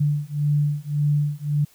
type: beating tone pair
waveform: sine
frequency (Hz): 146 / 147.8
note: D3 / D3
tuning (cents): -10 / +11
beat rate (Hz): 1.8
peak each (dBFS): -22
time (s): 0-1.65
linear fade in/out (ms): 10
effects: white hiss -56 dBFS RMS until 1.74 s